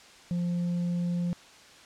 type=tone with tanh clipping; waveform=sine; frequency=174.6 Hz; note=F3; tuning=in tune; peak=-27 dBFS; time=0.31-1.33 s; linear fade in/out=0 ms; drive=3 dB; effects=white hiss -52 dBFS RMS until 1.85 s + low-pass 6000 Hz 12 dB/octave